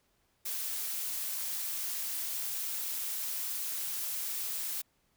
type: noise with amplitude modulation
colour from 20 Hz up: blue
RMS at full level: -34 dBFS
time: 0.45-4.82 s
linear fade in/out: 10 ms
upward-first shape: sine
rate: 221 Hz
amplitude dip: 40%
effects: pink hiss -73 dBFS RMS until 5.16 s